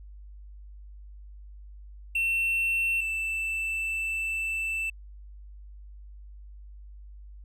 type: tone pair in turn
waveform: triangle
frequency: 2700 / 2655 Hz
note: E7 / E7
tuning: +41 / +12 cents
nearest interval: unison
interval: 29 cents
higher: first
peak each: -22 / -26 dBFS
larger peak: first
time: 2.15-3.01 / 3.01-4.9 s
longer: second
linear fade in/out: 5 ms
effects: added 50 Hz sine -43 dBFS peak until 7.44 s